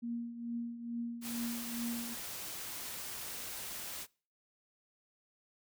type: tone with tremolo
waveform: sine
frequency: 235.3 Hz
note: A#3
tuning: 16 cents sharp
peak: -34 dBFS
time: 0.02-2.15 s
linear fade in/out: 20 ms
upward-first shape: triangle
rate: 2.3 Hz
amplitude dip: 70%
type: noise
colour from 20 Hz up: white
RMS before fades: -43 dBFS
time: 1.21-4.07 s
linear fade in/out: 50 ms
effects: noise-tail reverb RT60 0.4 s tail -24 dB re dry